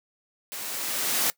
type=noise with level ramp; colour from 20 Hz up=white; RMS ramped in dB=-36 to -23 dBFS; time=0.52-1.3 s; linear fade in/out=0 ms; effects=noise-tail reverb RT60 0.1 s tail -20 dB re dry + high-pass 200 Hz 12 dB/octave

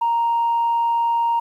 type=tone; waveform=sine; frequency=932.3 Hz; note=A#5; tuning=in tune; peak=-15 dBFS; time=0.01-1.4 s; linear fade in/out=10 ms; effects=tanh soft clip ceiling -13 dBFS + 9-bit

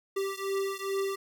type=beating tone pair; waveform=square; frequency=390 / 392.4 Hz; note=G4 / G4; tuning=-9 / +2 cents; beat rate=2.4 Hz; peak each=-33 / -34 dBFS; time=0.16-1.16 s; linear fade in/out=10 ms; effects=none

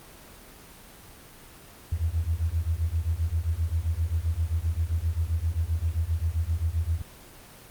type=beating tone pair; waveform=sine; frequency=78.5 / 86.1 Hz; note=D#2 / F2; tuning=+16 / -24 cents; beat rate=7.6 Hz; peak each=-27 dBFS; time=1.92-7.02 s; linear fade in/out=5 ms; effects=pink hiss -48 dBFS RMS until 7.7 s + Opus 24 kbps

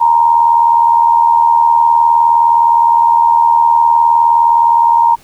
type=tone with amplitude modulation; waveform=sine; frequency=932.3 Hz; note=A#5; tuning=in tune; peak=-3 dBFS; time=0-5.16 s; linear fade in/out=20 ms; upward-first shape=sine; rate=79.5 Hz; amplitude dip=60%; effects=pink hiss -44 dBFS RMS until 5.23 s

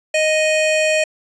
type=tone pair together; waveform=square; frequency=622.2 / 2489 Hz; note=D#5 / D#7; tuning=0 / 0 cents; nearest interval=2 octaves; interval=2400 cents; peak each=-16 / -20 dBFS; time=0.14-1.04 s; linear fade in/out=5 ms; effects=resampled to 22050 Hz + 8-bit

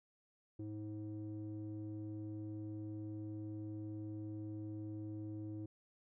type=tone with low-pass filter; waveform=square; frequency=106.3 Hz; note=G#2; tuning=41 cents sharp; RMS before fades=-45 dBFS; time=0.59-5.66 s; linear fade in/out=5 ms; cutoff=370 Hz; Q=6.9; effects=none

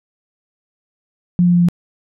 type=tone with pitch steps; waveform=sine; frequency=176.9 / 175.78 / 174.67 / 173.56 Hz; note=F3 / F3 / F3 / F3; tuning=+23 / +12 / +1 / -10 cents; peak=-9 dBFS; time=1.39-1.686 s; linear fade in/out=0 ms; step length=74 ms; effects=none

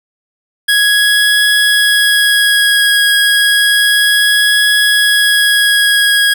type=tone with vibrato; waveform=25% pulse; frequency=1661.2 Hz; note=G#6; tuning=in tune; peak=-4 dBFS; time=0.68-6.34 s; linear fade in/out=10 ms; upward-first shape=triangle; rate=0.31 Hz; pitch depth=13 cents each way; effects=none

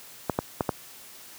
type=clicks; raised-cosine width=1 ms; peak=-9 dBFS; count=4; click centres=0.297 / 0.389 / 0.608 / 0.692 s; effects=white hiss -47 dBFS RMS until 1.38 s + high-pass 80 Hz 12 dB/octave

